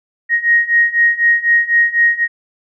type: beating tone pair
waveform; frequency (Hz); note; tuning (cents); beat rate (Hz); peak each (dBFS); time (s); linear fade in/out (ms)
sine; 1873 / 1877; A#6 / A#6; +8 / +11; 4; -14 / -12; 0.29-2.28; 50
effects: none